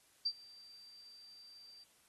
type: tone with ADSR envelope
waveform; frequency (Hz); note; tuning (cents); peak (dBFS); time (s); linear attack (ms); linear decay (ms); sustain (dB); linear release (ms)
sine; 4685; D8; -5; -30; 0.25-1.84; 12; 59; -24; 8
effects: white hiss -69 dBFS RMS until 2.08 s + AAC 32 kbps